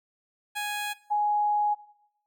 15% pulse / sine tone pair in turn, 830.6 / 833.5 Hz, G#5 / G#5, 0 / +6 cents, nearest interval unison, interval 6 cents, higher second, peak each -23 / -22 dBFS, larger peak second, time 0.55-0.94 / 1.1-1.75 s, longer second, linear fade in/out 20 ms, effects noise-tail reverb RT60 0.8 s tail -20 dB re dry

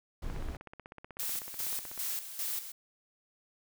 brown noise, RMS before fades -37 dBFS, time 0.22-0.57 s, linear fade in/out 5 ms
click train, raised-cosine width 0.5 ms, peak -31 dBFS, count 28, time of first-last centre 0.3-1.977 s, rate 16.1 Hz
blue noise with tremolo, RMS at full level -35 dBFS, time 1.19-2.72 s, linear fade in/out 5 ms, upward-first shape square, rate 2.5 Hz, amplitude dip 65%
effects none

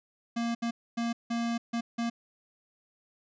square tone bursts at uneven times, 233.5 Hz, A#3, 3 cents sharp, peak -29 dBFS, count 6, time 0.36-0.55 / 0.62-0.71 / 0.97-1.13 / 1.3-1.58 / 1.73-1.81 / 1.98-2.1 s, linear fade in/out 10 ms, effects resampled to 16000 Hz

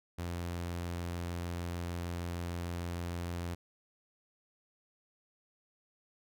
sawtooth tone, 86.6 Hz, F2, 14 cents flat, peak -32 dBFS, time 0.18-3.55 s, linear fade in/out 10 ms, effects none

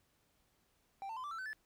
triangle tone with pitch steps, 784 / 895.4 / 1022.6 / 1167.9 / 1333.8 / 1523.4 / 1739.8 Hz, G5 / A5 / C6 / D6 / E6 / G6 / A6, 0 / +30 / -40 / -10 / +20 / -50 / -20 cents, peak -39 dBFS, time 1.02-1.531 s, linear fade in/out 0 ms, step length 73 ms, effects pink hiss -75 dBFS RMS until 1.65 s

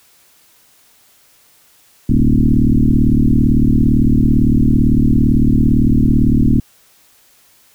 sine tone with frequency modulation, 124.2 Hz, B2, 10 cents sharp, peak -8 dBFS, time 2.09-6.6 s, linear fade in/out 5 ms, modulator 37.8 Hz, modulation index 4.3, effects white hiss -51 dBFS RMS until 7.74 s

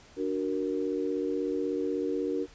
sine chord, D augmented, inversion none, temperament equal, 293.7 / 370 / 466.2 Hz, D4 / F#4 / A#4, 0 / 0 / 0 cents, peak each -32 dBFS, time 0.16-2.47 s, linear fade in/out 50 ms, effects pink hiss -55 dBFS RMS until 2.54 s + resampled to 16000 Hz

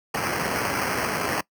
white noise with sample-and-hold, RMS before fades -26 dBFS, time 0.14-1.41 s, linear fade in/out 5 ms, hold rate 3675 Hz, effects noise-tail reverb RT60 0.1 s tail -22 dB re dry + high-pass 100 Hz 12 dB/octave

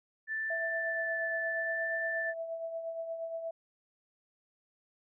sine tone with vibrato, 1760 Hz, A6, in tune, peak -32 dBFS, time 0.27-2.34 s, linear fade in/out 50 ms, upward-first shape sine, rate 0.73 Hz, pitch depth 9 cents each way
sine tone with tremolo, 659.3 Hz, E5, in tune, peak -33 dBFS, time 0.5-3.51 s, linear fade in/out 5 ms, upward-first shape triangle, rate 8.5 Hz, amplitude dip 55%
effects none

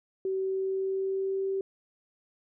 sine tone with pitch glide, 381.4 to 387.2 Hz, G4 to G4, -47 to -21 cents, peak -27 dBFS, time 0.25-1.61 s, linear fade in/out 2 ms, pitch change +26 cents, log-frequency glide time 0.36-1.47 s, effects none

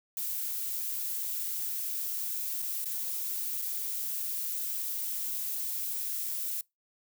violet noise with dropouts, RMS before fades -34 dBFS, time 0.17-6.61 s, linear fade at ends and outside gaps 1 ms, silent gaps 2.62-2.624 / 2.844-2.857 / 3.617-3.621 s, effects noise-tail reverb RT60 0.2 s tail -25 dB re dry

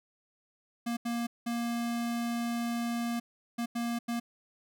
square tone bursts at uneven times, 235.4 Hz, A#3, 17 cents sharp, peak -31 dBFS, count 6, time 0.86-0.97 / 1.05-1.27 / 1.46-3.2 / 3.58-3.66 / 3.75-3.99 / 4.08-4.2 s, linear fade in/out 10 ms, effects none

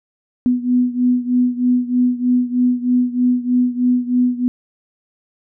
sine beating tone pair, 246.9 / 250.1 Hz, B3 / B3, 0 / +22 cents, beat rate 3.2 Hz, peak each -15 / -18 dBFS, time 0.46-4.48 s, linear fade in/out 0 ms, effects none

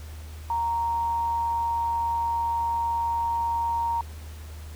sine tone with amplitude modulation, 930 Hz, A#5, 4 cents flat, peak -22 dBFS, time 0.5-4.01 s, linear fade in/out 2 ms, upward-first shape sine, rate 182 Hz, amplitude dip 25%, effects added 77 Hz sine -37 dBFS peak until 4.75 s + pink hiss -49 dBFS RMS until 4.75 s

